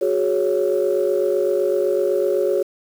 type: chord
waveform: sine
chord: F# suspended second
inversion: none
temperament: equal with one note detuned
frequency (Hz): 367.4 / 415.3 / 554.4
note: F#4 / G#4 / C#5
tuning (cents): -12 / 0 / 0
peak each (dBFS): -20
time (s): 0.01-2.63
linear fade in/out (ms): 10
effects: tanh soft clip ceiling -9 dBFS + 7-bit